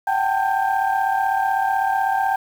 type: tone cluster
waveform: sine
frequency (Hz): 747 / 783 / 891 / 1583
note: F#5 / G5 / A5 / G6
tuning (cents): +16 / -2 / +22 / +17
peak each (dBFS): -25 / -19 / -23 / -26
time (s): 0.07-2.36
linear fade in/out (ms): 5
effects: tanh soft clip ceiling -9 dBFS + 7-bit